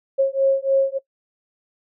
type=beating tone pair; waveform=sine; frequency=540 / 543.4 Hz; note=C#5 / C#5; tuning=-45 / -35 cents; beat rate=3.4 Hz; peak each=-18 / -18 dBFS; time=0.18-0.99 s; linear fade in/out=20 ms; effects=noise-tail reverb RT60 0.1 s tail -21 dB re dry